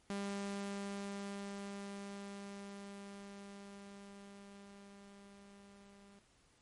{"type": "tone with level ramp", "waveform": "sawtooth", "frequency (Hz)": 199.7, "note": "G3", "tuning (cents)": 32, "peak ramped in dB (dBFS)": [-34, -55], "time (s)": [0.1, 6.19], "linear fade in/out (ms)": 0, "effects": ["pink hiss -70 dBFS RMS until 6.61 s", "MP3 48 kbps"]}